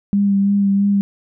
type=tone with vibrato; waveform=sine; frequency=199.5 Hz; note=G3; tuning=31 cents sharp; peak=-12 dBFS; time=0.13-1.01 s; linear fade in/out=0 ms; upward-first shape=sine; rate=3 Hz; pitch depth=20 cents each way; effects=none